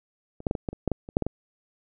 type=clicks; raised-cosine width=2 ms; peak=-28 / -11 / -11 / -16 / -15 / -24 / -10 / -11 / -26 / -6 / -12 / -14 dBFS; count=12; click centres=0.404 / 0.468 / 0.511 / 0.552 / 0.688 / 0.73 / 0.877 / 0.917 / 1.089 / 1.169 / 1.223 / 1.266 s; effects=none